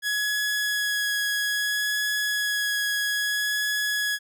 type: tone with vibrato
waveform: sawtooth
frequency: 1677 Hz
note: G#6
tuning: 16 cents sharp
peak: -20 dBFS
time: 0.02-4.19 s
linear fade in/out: 50 ms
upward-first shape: sine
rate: 0.61 Hz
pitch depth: 10 cents each way
effects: none